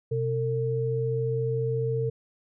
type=tone pair together; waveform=sine; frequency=126.95 / 452.4 Hz; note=B2 / A4; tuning=+48 / +48 cents; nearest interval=octave + minor seventh; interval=2200 cents; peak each=-27 dBFS; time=0.11-2.1 s; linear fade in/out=10 ms; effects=none